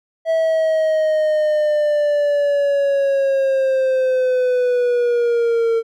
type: linear sweep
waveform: triangle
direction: down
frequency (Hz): 653 to 453.6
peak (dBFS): -12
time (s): 0.25-5.83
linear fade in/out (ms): 50
effects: none

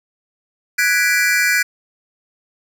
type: chord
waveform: square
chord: G# half-diminished seventh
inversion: third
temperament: equal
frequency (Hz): 1480 / 1661.2 / 1975.5 / 2349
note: F#6 / G#6 / B6 / D7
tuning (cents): 0 / 0 / 0 / 0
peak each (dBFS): -20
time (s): 0.78-1.63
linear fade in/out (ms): 10
effects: none

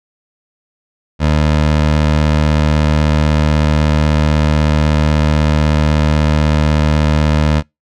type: tone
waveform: 20% pulse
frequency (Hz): 76.2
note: D#2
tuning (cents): -36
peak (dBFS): -5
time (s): 1.19-7.63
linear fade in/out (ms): 50
effects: noise-tail reverb RT60 0.2 s tail -26 dB re dry + low-pass 5000 Hz 12 dB/octave

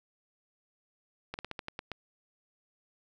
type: slowing click train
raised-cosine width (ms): 0.3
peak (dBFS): -21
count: 8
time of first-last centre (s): 1.34-1.917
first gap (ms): 49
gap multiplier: 1.17
effects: none

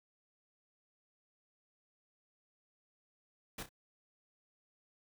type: noise with echo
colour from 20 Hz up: pink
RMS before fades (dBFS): -43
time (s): 3.58-3.63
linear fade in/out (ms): 5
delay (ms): 31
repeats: 2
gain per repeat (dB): -10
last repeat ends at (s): 3.692
effects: none

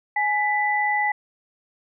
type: tone pair together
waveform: sine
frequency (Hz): 837 / 1986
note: G#5 / B6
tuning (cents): +13 / +9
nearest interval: octave + minor third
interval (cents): 1496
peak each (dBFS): -22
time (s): 0.16-1.12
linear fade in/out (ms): 5
effects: none

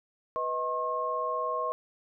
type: tone cluster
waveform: sine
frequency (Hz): 495 / 631 / 1076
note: B4 / D#5 / C6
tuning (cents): +4 / +24 / +48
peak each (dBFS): -35 / -34 / -30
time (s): 0.36-1.72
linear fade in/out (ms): 0
effects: none

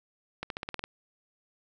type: accelerating click train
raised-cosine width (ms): 0.3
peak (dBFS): -18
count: 8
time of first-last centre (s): 0.43-0.84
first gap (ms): 72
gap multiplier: 0.93
effects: none

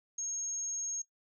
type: tone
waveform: sine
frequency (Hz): 6520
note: G#8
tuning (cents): -33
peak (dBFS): -34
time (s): 0.18-1.02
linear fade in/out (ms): 5
effects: noise-tail reverb RT60 0.1 s tail -17 dB re dry

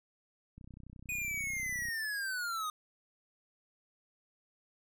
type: click train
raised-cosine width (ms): 5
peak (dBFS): -38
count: 42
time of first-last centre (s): 0.58-1.886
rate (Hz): 31.4
type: linear sweep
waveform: square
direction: down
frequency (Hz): 2489 to 1226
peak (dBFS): -35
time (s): 1.09-2.7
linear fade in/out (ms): 2
effects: none

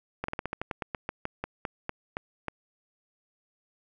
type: slowing click train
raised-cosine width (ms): 0.5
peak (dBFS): -16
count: 17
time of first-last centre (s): 0.24-2.483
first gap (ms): 44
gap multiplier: 1.14
effects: none

